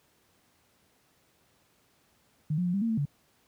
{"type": "tone with pitch steps", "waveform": "sine", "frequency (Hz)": [152.8, 178.9, 176.8, 198.1, 228.9, 222.5, 143.3], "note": ["D#3", "F3", "F3", "G3", "A#3", "A3", "D3"], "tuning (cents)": [-31, 42, 22, 18, -31, 20, -42], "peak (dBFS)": -25, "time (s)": [2.5, 3.053], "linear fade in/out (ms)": 5, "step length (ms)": 79, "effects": ["pink hiss -67 dBFS RMS until 3.47 s", "high-pass 80 Hz 12 dB/octave"]}